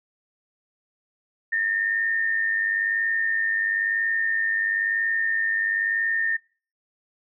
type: tone with amplitude modulation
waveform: sine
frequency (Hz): 1819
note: A#6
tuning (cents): -43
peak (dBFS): -18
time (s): 1.52-6.37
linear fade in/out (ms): 10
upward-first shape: sine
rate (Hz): 101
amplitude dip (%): 55
effects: noise-tail reverb RT60 0.4 s tail -26 dB re dry